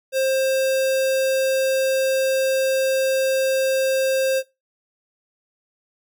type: tone with notch filter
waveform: square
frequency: 530 Hz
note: C5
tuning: 22 cents sharp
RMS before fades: -20 dBFS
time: 0.12-4.43 s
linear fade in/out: 50 ms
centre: 1200 Hz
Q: 1.3
effects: noise-tail reverb RT60 0.2 s tail -18 dB re dry